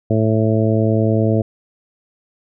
harmonic tone, 110 Hz, A2, in tune, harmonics 1 / 2 / 3 / 4 / 5 / 6, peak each -16 / -19 / -21 / -22 / -23 / -24 dBFS, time 0.1-1.42 s, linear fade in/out 5 ms, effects none

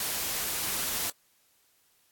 white noise, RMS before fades -31 dBFS, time 0-1.1 s, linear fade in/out 2 ms, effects white hiss -67 dBFS RMS until 2.11 s + AAC 64 kbps

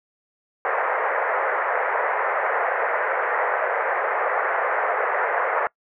pink band-pass noise, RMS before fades -23 dBFS, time 0.65-5.67 s, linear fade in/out 0 ms, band 470 to 2000 Hz, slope 48 dB/octave, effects noise-tail reverb RT60 0.1 s tail -24 dB re dry

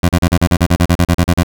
20% pulse tone bursts, 87.2 Hz, F2, 2 cents flat, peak -3 dBFS, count 15, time 0.03-1.433 s, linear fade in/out 5 ms, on 59 ms, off 37 ms, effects none

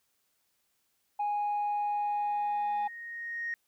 sine tone, 827 Hz, G#5, 8 cents flat, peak -26 dBFS, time 1.19-2.88 s, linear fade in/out 10 ms
sine tone with exponential growth, 1864.7 Hz, A#6, in tune, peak -30 dBFS, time 1.37-3.54 s, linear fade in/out 1 ms, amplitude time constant 470 ms
effects tanh soft clip ceiling -26 dBFS + white hiss -75 dBFS RMS until 3.67 s

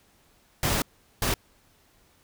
pink noise bursts at uneven times, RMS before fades -25 dBFS, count 2, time 0.63-0.82 / 1.22-1.34 s, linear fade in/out 2 ms, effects pink hiss -62 dBFS RMS until 2.23 s

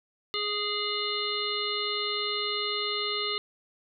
harmonic tone with a mistuned harmonic, 415.3 Hz, G#4, in tune, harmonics 1 / 3 / 5 / 7 / 9 / 10, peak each -35 / -35 / -36 / -35 / -34 / -34 dBFS, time 0.34-3.38 s, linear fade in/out 0 ms, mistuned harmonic 9, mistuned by -60 cents, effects none

